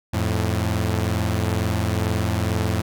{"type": "tone pair together", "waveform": "sawtooth", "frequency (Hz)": [86.9, 109.08], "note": ["F2", "A2"], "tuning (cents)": [-8, -15], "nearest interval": "major third", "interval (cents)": 393, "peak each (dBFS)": -19, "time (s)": [0.13, 2.82], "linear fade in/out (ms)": 10, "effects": []}